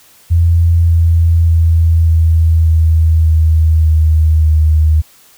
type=tone with pitch steps; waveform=sine; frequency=84.3 / 83.33 / 82.37 / 81.43 / 80.49 / 79.57 / 78.65 / 77.75 Hz; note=E2 / E2 / E2 / E2 / E2 / D#2 / D#2 / D#2; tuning=+39 / +19 / -1 / -21 / -41 / +39 / +19 / -1 cents; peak=-6 dBFS; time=0.3-5.02 s; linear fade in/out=20 ms; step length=590 ms; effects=white hiss -45 dBFS RMS until 5.37 s